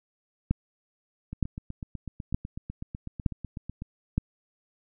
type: two click trains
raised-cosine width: 5 ms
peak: -23 / -11 dBFS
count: 21 / 5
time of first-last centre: 1.33-3.821 / 0.51-4.18 s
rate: 8.03 / 1.09 Hz
effects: none